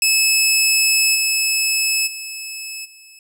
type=tone with level steps; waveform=15% pulse; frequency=2600 Hz; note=E7; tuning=24 cents flat; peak=-6 / -9 / -21 / -35 dBFS; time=0.02-3.19 s; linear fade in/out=2 ms; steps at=1.14 / 2.06 / 2.84 s; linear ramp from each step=20 ms; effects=none